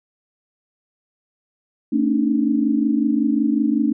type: tone cluster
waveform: sine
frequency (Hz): 224.6 / 275.2 / 300.6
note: A3 / C#4 / D4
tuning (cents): +36 / -12 / +40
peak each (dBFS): -20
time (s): 1.92-3.93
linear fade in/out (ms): 10
effects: none